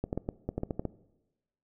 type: clicks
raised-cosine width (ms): 2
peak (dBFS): -18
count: 10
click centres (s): 0.04 / 0.129 / 0.176 / 0.289 / 0.49 / 0.58 / 0.634 / 0.708 / 0.795 / 0.853
effects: noise-tail reverb RT60 1.0 s tail -19 dB re dry